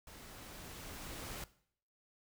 pink noise with level ramp, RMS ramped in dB -54 to -44 dBFS, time 0.07-1.44 s, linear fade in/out 2 ms, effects noise-tail reverb RT60 0.6 s tail -18 dB re dry

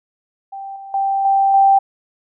sine tone with level steps, 784 Hz, G5, in tune, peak -27 / -31 / -15 / -11 / -8 dBFS, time 0.52-1.79 s, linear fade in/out 10 ms, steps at 0.76 / 0.94 / 1.25 / 1.54 s, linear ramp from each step 2 ms, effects none

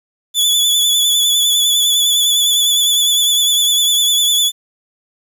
sawtooth tone with vibrato, 3447 Hz, A7, 36 cents flat, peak -8 dBFS, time 0.34-4.52 s, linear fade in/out 50 ms, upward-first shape sine, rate 9.9 Hz, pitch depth 41 cents each way, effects 8-bit

